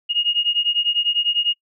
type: beating tone pair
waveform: sine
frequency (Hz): 2856 / 2866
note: F7 / F7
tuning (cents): +38 / +44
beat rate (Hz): 10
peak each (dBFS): -20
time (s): 0.09-1.54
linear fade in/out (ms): 20
effects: noise-tail reverb RT60 0.1 s tail -24 dB re dry